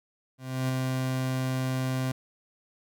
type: tone with ADSR envelope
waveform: 30% pulse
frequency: 130 Hz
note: C3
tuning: 11 cents flat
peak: -22 dBFS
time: 0.38-2.12 s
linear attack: 310 ms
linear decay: 9 ms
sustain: -2 dB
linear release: 7 ms
effects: none